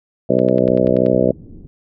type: harmonic tone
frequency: 63 Hz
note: B1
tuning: 35 cents sharp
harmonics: 2 / 3 / 4 / 5 / 6 / 7 / 8 / 9 / 10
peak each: -24 / -20 / -20 / -23 / -20 / -23 / -18 / -19 / -21 dBFS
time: 0.29-1.32 s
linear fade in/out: 10 ms
type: click train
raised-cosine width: 0.3 ms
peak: -20 dBFS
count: 8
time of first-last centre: 0.39-1.063 s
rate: 10.4 Hz
type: low-pass noise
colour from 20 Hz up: pink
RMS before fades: -37 dBFS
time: 0.61-1.67 s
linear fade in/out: 0 ms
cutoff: 330 Hz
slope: 24 dB/octave
effects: none